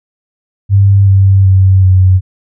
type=tone with pitch steps; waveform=sine; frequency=99 / 97.02 / 95.08 / 93.17 Hz; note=G2 / G2 / F#2 / F#2; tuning=+18 / -17 / +48 / +13 cents; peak=-3 dBFS; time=0.69-2.21 s; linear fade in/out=50 ms; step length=380 ms; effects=none